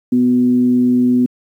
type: tone with frequency modulation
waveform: sine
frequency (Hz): 248.3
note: B3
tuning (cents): +9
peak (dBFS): -9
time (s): 0.12-1.26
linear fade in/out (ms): 5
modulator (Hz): 122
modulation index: 0.33
effects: high-pass 150 Hz 12 dB/octave + 8-bit